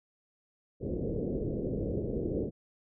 white low-pass noise, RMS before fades -33 dBFS, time 0.8-2.51 s, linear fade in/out 50 ms, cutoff 500 Hz, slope 48 dB/octave, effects none

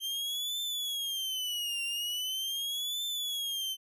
40% pulse tone with vibrato, 3136 Hz, G7, in tune, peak -31 dBFS, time 0-3.77 s, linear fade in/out 50 ms, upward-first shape triangle, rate 0.41 Hz, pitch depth 220 cents each way, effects none

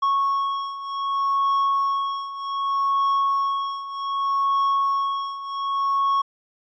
triangle beating tone pair, 1103 / 1103.65 Hz, C#6 / C#6, -9 / -8 cents, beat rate 0.65 Hz, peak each -24 / -20 dBFS, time 0.02-6.22 s, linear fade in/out 10 ms, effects resampled to 16000 Hz

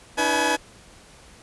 20% pulse tone cluster, 291.1 / 322.8 / 492.5 / 849 / 1625 Hz, D4 / E4 / B4 / G#5 / G#6, -15 / -36 / -5 / +38 / -38 cents, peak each -24 / -23 / -21 / -18 / -26 dBFS, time 0.17-0.57 s, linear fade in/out 20 ms, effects pink hiss -49 dBFS RMS until 1.42 s + resampled to 24000 Hz

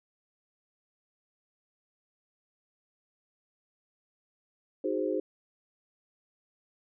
sine chord, Ab dominant seventh, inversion second, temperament equal, 311.1 / 370 / 415.3 / 523.3 Hz, Eb4 / Gb4 / Ab4 / C5, 0 / 0 / 0 / 0 cents, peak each -33 dBFS, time 4.84-5.2 s, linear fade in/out 5 ms, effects none

